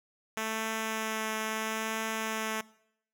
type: tone with vibrato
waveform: 5% pulse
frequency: 220 Hz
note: A3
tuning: in tune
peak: -20 dBFS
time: 0.37-2.61 s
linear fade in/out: 2 ms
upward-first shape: triangle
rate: 0.75 Hz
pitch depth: 13 cents each way
effects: noise-tail reverb RT60 0.7 s tail -21 dB re dry